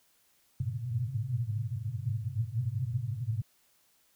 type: band-pass noise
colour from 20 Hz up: white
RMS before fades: -33 dBFS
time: 0.6-3.42 s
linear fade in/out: 5 ms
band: 100 to 130 Hz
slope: 96 dB/octave
effects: white hiss -68 dBFS RMS until 4.15 s